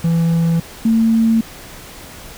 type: tone pair in turn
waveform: triangle / sine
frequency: 166.4 / 225.5 Hz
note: E3 / A3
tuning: +17 / +43 cents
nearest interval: perfect fourth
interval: 526 cents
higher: second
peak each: -10 dBFS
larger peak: neither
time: 0.04-0.6 / 0.85-1.41 s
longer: neither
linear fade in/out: 5 ms
effects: pink hiss -36 dBFS RMS until 2.37 s